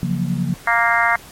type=chord; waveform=sine; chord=Gb major seventh; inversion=second; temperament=equal; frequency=138.59 / 174.61 / 185 / 233.1 Hz; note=Db3 / F3 / Gb3 / Bb3; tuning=0 / 0 / 0 / 0 cents; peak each=-23 / -21 / -25 / -26 dBFS; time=0.03-0.54 s; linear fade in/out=0 ms
type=harmonic tone; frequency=233.1 Hz; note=A#3; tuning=in tune; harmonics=3 / 4 / 5 / 6 / 7 / 8 / 9; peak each=-21 / -21 / -21 / -21 / -21 / -21 / -21 dBFS; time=0.67-1.16 s; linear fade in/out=5 ms
effects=pink hiss -41 dBFS RMS until 1.31 s + MP3 64 kbps